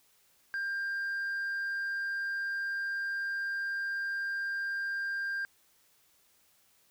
sine tone with tanh clipping, 1594 Hz, G6, 28 cents sharp, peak -32 dBFS, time 0.54-5.45 s, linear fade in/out 0 ms, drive 2 dB, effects white hiss -67 dBFS RMS until 6.9 s

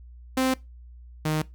sawtooth tone pair in turn, 260.5 / 154.89 Hz, C4 / D#3, -7 / -8 cents, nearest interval major sixth, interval 901 cents, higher first, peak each -17 / -19 dBFS, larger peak first, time 0.37-0.54 / 1.25-1.42 s, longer neither, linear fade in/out 5 ms, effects noise-tail reverb RT60 0.2 s tail -20 dB re dry + added 60 Hz sine -43 dBFS peak until 1.54 s

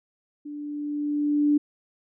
sine tone with level ramp, 293.7 Hz, D4, in tune, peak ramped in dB -34 to -16 dBFS, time 0.45-1.58 s, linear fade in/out 10 ms, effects none

